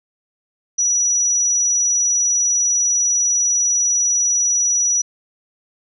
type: tone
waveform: sine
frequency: 5860 Hz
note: F#8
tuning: 18 cents flat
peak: -14 dBFS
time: 0.78-5.02 s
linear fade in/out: 10 ms
effects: none